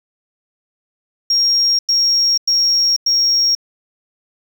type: tone bursts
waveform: sine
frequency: 5580 Hz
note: F8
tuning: 2 cents flat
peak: -10 dBFS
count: 4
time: 1.3-3.551 s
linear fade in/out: 5 ms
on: 490 ms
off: 97 ms
effects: tanh soft clip ceiling -8 dBFS + 7-bit